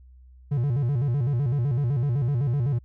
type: tone with vibrato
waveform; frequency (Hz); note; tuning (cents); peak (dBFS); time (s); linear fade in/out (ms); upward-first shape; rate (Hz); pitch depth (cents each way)
triangle; 130.81; C3; 0; -19; 0.51-2.79; 10; square; 7.9; 170
effects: added 63 Hz sine -47 dBFS peak until 2.84 s